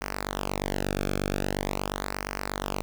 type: tone with flanger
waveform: sawtooth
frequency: 48.47 Hz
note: G1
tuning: 19 cents flat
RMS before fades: -31 dBFS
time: 0.01-2.82 s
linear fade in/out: 0 ms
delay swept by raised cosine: 0.27 to 1.04 ms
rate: 0.44 Hz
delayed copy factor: -0.9
effects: 9-bit